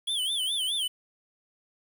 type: tone with vibrato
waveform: square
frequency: 3260 Hz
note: G#7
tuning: 33 cents flat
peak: -27 dBFS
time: 0.07-0.88 s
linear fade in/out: 10 ms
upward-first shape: sine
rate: 4.8 Hz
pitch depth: 160 cents each way
effects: 9-bit